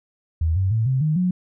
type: tone with pitch steps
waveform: sine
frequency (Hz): 80.8 / 94.98 / 111.66 / 131.26 / 154.3 / 181.39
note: E2 / F#2 / A2 / C3 / D#3 / F#3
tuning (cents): -34 / +46 / +26 / +6 / -14 / -34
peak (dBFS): -17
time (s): 0.41-1.31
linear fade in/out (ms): 5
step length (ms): 150
effects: none